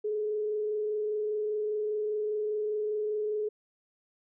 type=tone with frequency modulation; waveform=sine; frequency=424.1 Hz; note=G#4; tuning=36 cents sharp; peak=-28 dBFS; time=0.04-3.49 s; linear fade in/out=10 ms; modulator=25 Hz; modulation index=0.28; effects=none